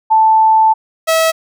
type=tone pair in turn; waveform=sine / sawtooth; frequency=880 / 647.6 Hz; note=A5 / E5; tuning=0 / -31 cents; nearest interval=perfect fourth; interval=531 cents; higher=first; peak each=-6 dBFS; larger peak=neither; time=0.1-0.74 / 1.07-1.32 s; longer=first; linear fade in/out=20 ms; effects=none